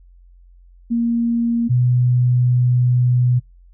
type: tone pair in turn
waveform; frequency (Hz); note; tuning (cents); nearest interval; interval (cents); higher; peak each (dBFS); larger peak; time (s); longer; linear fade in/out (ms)
sine; 233.9 / 123.9; A#3 / B2; +6 / +6; major seventh; 1100; first; -15 / -12; second; 0.9-1.69 / 1.69-3.4; second; 20
effects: noise-tail reverb RT60 0.2 s tail -26 dB re dry + added 44 Hz sine -44 dBFS peak until 3.73 s